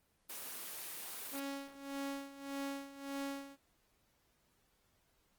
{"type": "high-pass noise", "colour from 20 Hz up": "white", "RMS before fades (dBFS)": -45, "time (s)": [0.29, 1.4], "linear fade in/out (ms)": 10, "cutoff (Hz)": 250, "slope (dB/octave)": 12}
{"type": "tone with tremolo", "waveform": "sawtooth", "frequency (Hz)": 277.2, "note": "C#4", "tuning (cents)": 0, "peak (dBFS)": -34, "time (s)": [1.31, 3.57], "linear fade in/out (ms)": 50, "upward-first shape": "sine", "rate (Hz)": 1.7, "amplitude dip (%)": 80}
{"effects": ["pink hiss -75 dBFS RMS until 5.38 s", "Opus 24 kbps"]}